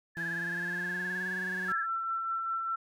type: tone with vibrato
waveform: sine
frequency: 1677 Hz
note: G#6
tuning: 16 cents sharp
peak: -32 dBFS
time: 0.15-1.87 s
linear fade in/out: 50 ms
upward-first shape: sine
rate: 19 Hz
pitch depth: 70 cents each way
type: tone with pitch glide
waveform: 30% pulse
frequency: 168.5 to 184.82 Hz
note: E3 to F#3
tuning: +38 to -2 cents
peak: -37 dBFS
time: 0.17-1.72 s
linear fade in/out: 0 ms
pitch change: +160 cents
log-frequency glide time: 0.28-1.28 s
type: tone with tremolo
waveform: sine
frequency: 1343 Hz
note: E6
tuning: 32 cents sharp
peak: -29 dBFS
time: 1.68-2.76 s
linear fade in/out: 10 ms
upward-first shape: sine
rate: 5 Hz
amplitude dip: 30%
effects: none